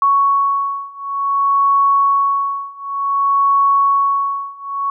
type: beating tone pair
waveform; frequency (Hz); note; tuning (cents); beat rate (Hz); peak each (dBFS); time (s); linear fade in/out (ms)
sine; 1112 / 1112.55; C#6 / C#6; +5 / +6; 0.55; -16 / -15; 0.02-4.9; 2
effects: none